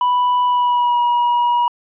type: tone with pitch glide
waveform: triangle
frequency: 987.8 to 962.5 Hz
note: B5 to B5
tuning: 0 to -45 cents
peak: -11 dBFS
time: 0.01-1.68 s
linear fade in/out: 2 ms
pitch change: -45 cents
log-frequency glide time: 0.45-1 s
effects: resampled to 8000 Hz